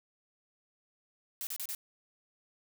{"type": "noise bursts", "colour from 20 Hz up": "blue", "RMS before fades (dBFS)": -38, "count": 4, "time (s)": [1.41, 1.749], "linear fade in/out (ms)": 0, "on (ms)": 60, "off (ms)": 33, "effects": []}